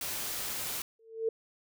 white noise, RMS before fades -36 dBFS, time 0.01-0.82 s, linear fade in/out 2 ms
sine tone with exponential growth, 449.2 Hz, A4, 36 cents sharp, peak -24 dBFS, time 0.99-1.29 s, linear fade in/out 5 ms, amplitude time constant 64 ms
effects none

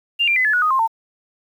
sine tone with pitch steps, 2794 / 2377 / 2022 / 1719.9 / 1463.1 / 1244.6 / 1058.7 / 900.6 Hz, F7 / D7 / B6 / A6 / F#6 / D#6 / C6 / A5, 0 / +20 / +40 / -40 / -20 / 0 / +20 / +40 cents, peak -14 dBFS, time 0.19-0.878 s, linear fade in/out 20 ms, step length 86 ms, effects 8-bit

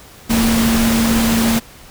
sine tone in noise, 228 Hz, A#3, 38 cents flat, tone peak -13 dBFS, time 0.29-1.6 s, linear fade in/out 20 ms, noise pink, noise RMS -19 dBFS, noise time 0.29-1.6 s, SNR +3 dB, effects pink hiss -41 dBFS RMS until 1.9 s

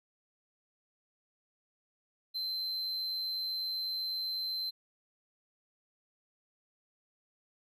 triangle tone, 4094 Hz, C8, 38 cents flat, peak -32 dBFS, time 2.34-4.71 s, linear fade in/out 20 ms, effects none

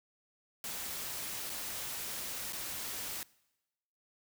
white noise with dropouts, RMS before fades -40 dBFS, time 0.64-3.23 s, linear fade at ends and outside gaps 1 ms, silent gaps 1.496-1.5 / 2.524-2.531 s, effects noise-tail reverb RT60 1.0 s tail -23 dB re dry

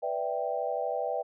sine chord, E minor seventh, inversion second, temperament equal, 493.9 / 587.3 / 659.3 / 784 Hz, B4 / D5 / E5 / G5, 0 / 0 / 0 / 0 cents, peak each -34 dBFS, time 0.02-1.23 s, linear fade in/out 20 ms, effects none

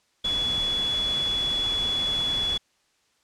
sine tone in noise, 3402 Hz, G#7, 41 cents sharp, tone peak -23 dBFS, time 0.24-2.58 s, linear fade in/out 10 ms, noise pink, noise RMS -35 dBFS, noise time 0.24-2.58 s, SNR +9 dB, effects white hiss -67 dBFS RMS until 3.23 s + low-pass 7000 Hz 12 dB/octave

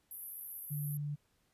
white band-pass noise, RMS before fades -46 dBFS, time 0.11-0.97 s, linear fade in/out 2 ms, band 11000 to 13000 Hz, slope 96 dB/octave
sine tone, 146.5 Hz, D3, 4 cents flat, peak -35 dBFS, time 0.7-1.16 s, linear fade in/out 20 ms
effects pink hiss -75 dBFS RMS until 1.53 s + resampled to 32000 Hz

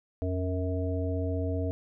harmonic tone with a mistuned harmonic, 92.3 Hz, F#2, 4 cents flat, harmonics 1 / 3 / 5 / 7, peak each -29 / -34 / -36 / -37 dBFS, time 0.22-1.71 s, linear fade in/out 0 ms, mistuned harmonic 1, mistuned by -98 cents, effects none

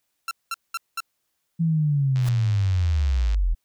sawtooth tone bursts, 1355 Hz, E6, 47 cents sharp, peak -22 dBFS, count 4, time 0.28-1.004 s, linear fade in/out 2 ms, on 31 ms, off 200 ms
sine linear sweep, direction down, 168.1 to 38.11 Hz, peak -18 dBFS, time 1.59-3.55 s, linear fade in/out 20 ms
click train, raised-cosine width 0.2 ms, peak -22 dBFS, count 113, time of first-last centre 2.16-3.345 s, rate 94.5 Hz
pink noise with exponential growth, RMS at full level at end -30 dBFS, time 2.17-2.29 s, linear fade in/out 5 ms, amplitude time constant 24 ms
effects white hiss -75 dBFS RMS until 3.64 s

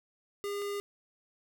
square tone pair in turn, 405.3 / 405.3 Hz, G#4 / G#4, -42 / -42 cents, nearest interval unison, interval 0 cents, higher neither, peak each -34 / -34 dBFS, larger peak neither, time 0.44-0.62 / 0.62-0.8 s, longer neither, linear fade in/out 0 ms, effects none

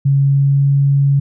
sine tone with pitch glide, 138.59 to 139.72 Hz, C#3 to C#3, 0 to +14 cents, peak -9 dBFS, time 0.05-1.2 s, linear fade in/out 10 ms, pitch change +14 cents, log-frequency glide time 0.17-0.7 s, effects none

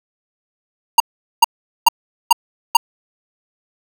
square tone bursts, 932.3 Hz, A#5, in tune, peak -5 dBFS, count 5, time 0.98-2.77 s, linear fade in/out 5 ms, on 22 ms, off 420 ms, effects none

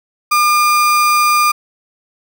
35% pulse tone, 1205 Hz, D6, 44 cents sharp, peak -8 dBFS, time 0.31-1.52 s, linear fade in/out 10 ms, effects none

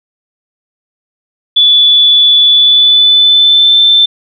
sine tone with pitch glide, 3454 to 3545 Hz, A7 to A7, -33 to +12 cents, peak -3 dBFS, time 1.56-4.06 s, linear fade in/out 10 ms, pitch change +45 cents, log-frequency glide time 2.48-3.8 s, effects none

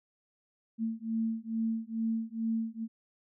sine beating tone pair, 223.8 / 226.1 Hz, A3 / A3, +30 / +47 cents, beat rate 2.3 Hz, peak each -33 / -33 dBFS, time 0.78-2.88 s, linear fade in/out 50 ms, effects none

